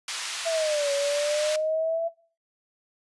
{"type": "band-pass noise", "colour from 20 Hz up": "white", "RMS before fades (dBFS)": -33, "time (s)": [0.08, 1.56], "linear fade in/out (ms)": 2, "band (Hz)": [1100, 6200], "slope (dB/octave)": 12}
{"type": "exponential two-way sweep", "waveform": "sine", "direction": "down then up", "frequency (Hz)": [670, 560, 670], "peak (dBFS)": -23, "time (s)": [0.45, 2.09], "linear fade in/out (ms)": 20, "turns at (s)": 0.92}
{"effects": ["noise-tail reverb RT60 0.4 s tail -20 dB re dry", "resampled to 24000 Hz"]}